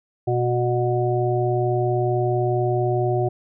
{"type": "harmonic tone", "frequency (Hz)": 122.2, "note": "B2", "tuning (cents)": -18, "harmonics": [1, 3, 5, 6], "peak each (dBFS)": [-22, -22, -28, -26], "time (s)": [0.27, 3.29], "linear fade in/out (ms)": 10, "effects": []}